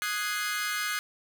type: chord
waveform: sawtooth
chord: Ab dominant seventh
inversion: second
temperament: equal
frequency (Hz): 1244.5 / 1480 / 1661.2 / 2093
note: Eb6 / Gb6 / Ab6 / C7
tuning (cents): 0 / 0 / 0 / 0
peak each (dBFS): -31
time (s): 0.02-0.99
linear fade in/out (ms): 0
effects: none